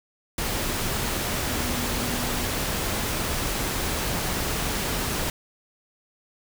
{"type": "tone in noise", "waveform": "sine", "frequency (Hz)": 243.7, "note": "B3", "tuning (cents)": -23, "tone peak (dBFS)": -33, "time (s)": [1.49, 2.45], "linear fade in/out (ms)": 2, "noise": "pink", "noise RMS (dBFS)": -27, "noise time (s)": [0.38, 5.3], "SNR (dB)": -9, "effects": []}